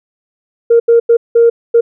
sine tone bursts at uneven times, 466.2 Hz, A#4, in tune, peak -3 dBFS, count 5, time 0.7-0.8 / 0.88-1 / 1.09-1.17 / 1.35-1.5 / 1.74-1.81 s, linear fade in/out 10 ms, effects tanh soft clip ceiling 0 dBFS

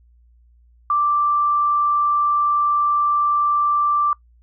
sine tone, 1174.7 Hz, D6, in tune, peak -15 dBFS, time 0.9-4.13 s, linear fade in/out 2 ms, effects noise-tail reverb RT60 0.1 s tail -21 dB re dry + added 59 Hz sine -50 dBFS peak until 4.42 s

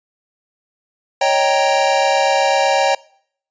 square chord, Eb dominant seventh, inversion third, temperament equal with one note detuned, 554.4 / 622.3 / 784 / 935 Hz, Db5 / Eb5 / G5 / Bb5, 0 / 0 / 0 / +5 cents, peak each -18 / -22 / -17 / -22 dBFS, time 1.21-2.95 s, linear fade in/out 5 ms, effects noise-tail reverb RT60 0.6 s tail -23 dB re dry + resampled to 16000 Hz

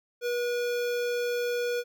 square tone with notch filter, 483.3 Hz, B4, 38 cents flat, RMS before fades -29 dBFS, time 0.21-1.84 s, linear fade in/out 50 ms, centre 9200 Hz, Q 1.4, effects none

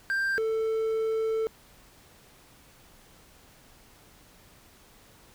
triangle tone pair in turn, 1581 / 443.7 Hz, G6 / A4, +14 / +14 cents, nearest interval octave + minor seventh, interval 2200 cents, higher first, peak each -23 dBFS, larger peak neither, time 0.1-0.38 / 0.38-1.47 s, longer second, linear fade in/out 0 ms, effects pink hiss -56 dBFS RMS until 5.34 s

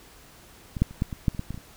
clicks, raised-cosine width 5 ms, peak -19 / -7 / -29 / -11 / -20 / -8 / -27 / -16 / -20 / -23 / -28 dBFS, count 11, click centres 0.768 / 0.82 / 0.91 / 1.021 / 1.128 / 1.282 / 1.348 / 1.394 / 1.506 / 1.544 / 1.577 s, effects pink hiss -51 dBFS RMS until 1.76 s

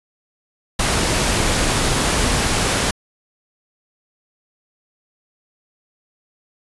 pink noise, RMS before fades -18 dBFS, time 0.79-2.91 s, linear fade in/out 5 ms, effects resampled to 24000 Hz

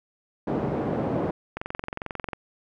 pink band-pass noise, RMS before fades -27 dBFS, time 0.47-1.31 s, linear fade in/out 5 ms, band 180 to 580 Hz, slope 12 dB/octave
click train, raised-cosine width 0.5 ms, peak -16 dBFS, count 18, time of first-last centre 1.57-2.332 s, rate 22.3 Hz
effects none

